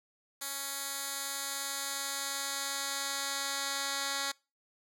10% pulse tone with band-pass filter sweep, 277.2 Hz, C#4, in tune, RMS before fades -36 dBFS, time 0.41-4.32 s, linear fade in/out 10 ms, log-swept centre 11000 to 5200 Hz, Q 0.72, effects noise-tail reverb RT60 0.3 s tail -25 dB re dry

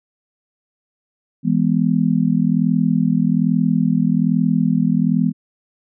sine chord, E major, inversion none, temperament just, 164.81 / 206 / 247.2 Hz, E3 / G#3 / B3, 0 / -14 / +2 cents, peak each -18 dBFS, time 1.43-5.33 s, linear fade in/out 50 ms, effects none

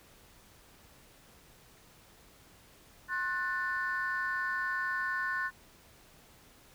sine chord, F# diminished, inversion second, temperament just, 1065.6 / 1480 / 1776 Hz, C6 / F#6 / A6, +31 / 0 / +16 cents, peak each -36 / -33 / -34 dBFS, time 3.08-5.51 s, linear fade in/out 50 ms, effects tanh soft clip ceiling -24 dBFS + pink hiss -59 dBFS RMS until 6.74 s

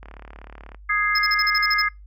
click train, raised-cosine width 0.5 ms, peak -26 dBFS, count 27, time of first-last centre 0.03-0.746 s, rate 36.3 Hz
sine chord, Ab major, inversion second, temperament equal, 1244.5 / 1661.2 / 2093 Hz, Eb6 / Ab6 / C7, 0 / 0 / 0 cents, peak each -24 / -23 / -22 dBFS, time 0.89-1.89 s, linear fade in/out 10 ms
triangle tone bursts, 5150 Hz, E8, 41 cents flat, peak -19 dBFS, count 9, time 1.15-1.819 s, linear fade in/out 5 ms, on 37 ms, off 42 ms
effects noise-tail reverb RT60 0.2 s tail -25 dB re dry + added 50 Hz sine -41 dBFS peak until 2.06 s

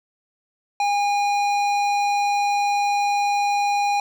triangle tone with hard clipping, 814 Hz, G#5, 35 cents flat, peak -20 dBFS, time 0.8-4 s, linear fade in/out 2 ms, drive 17 dB, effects none

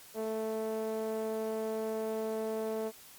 sawtooth tone with band-pass filter, 220 Hz, A3, in tune, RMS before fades -35 dBFS, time 0.14-2.92 s, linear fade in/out 50 ms, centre 520 Hz, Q 2.6, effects white hiss -54 dBFS RMS until 3.18 s + Opus 48 kbps

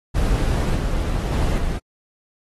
brown noise with level steps, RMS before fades -19 / -22 / -19 / -23 dBFS, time 0.14-1.79 s, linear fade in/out 20 ms, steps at 0.76 / 1.32 / 1.58 s, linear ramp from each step 2 ms, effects AAC 32 kbps

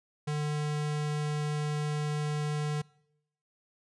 square tone, 149.5 Hz, D3, 31 cents sharp, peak -30 dBFS, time 0.27-2.82 s, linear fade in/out 10 ms, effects noise-tail reverb RT60 0.8 s tail -24 dB re dry + resampled to 22050 Hz

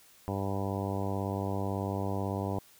harmonic tone, 98.1 Hz, G2, 2 cents sharp, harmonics 1 / 2 / 3 / 4 / 5 / 6 / 7 / 8 / 9 / 10, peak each -34 / -37 / -39 / -40 / -41 / -42 / -42 / -43 / -44 / -44 dBFS, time 0.28-2.59 s, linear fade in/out 0 ms, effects white hiss -59 dBFS RMS until 2.79 s

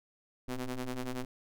sawtooth ring-modulated tone, 125.7 Hz, B2, 31 cents sharp, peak -28 dBFS, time 0.48-1.25 s, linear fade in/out 5 ms, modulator 131 Hz, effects none

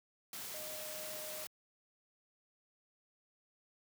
sine tone in noise, 617 Hz, D#5, 15 cents flat, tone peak -48 dBFS, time 0.54-1.44 s, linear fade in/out 2 ms, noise white, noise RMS -45 dBFS, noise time 0.33-1.47 s, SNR -6 dB, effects high-pass 100 Hz 12 dB/octave

